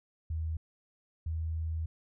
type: tone pair in turn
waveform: sine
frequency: 80 / 80.56 Hz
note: D#2 / E2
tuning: +49 / -39 cents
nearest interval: unison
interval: 12 cents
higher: second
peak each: -31 / -31 dBFS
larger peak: neither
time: 0.3-0.57 / 1.26-1.86 s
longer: second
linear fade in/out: 5 ms
effects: none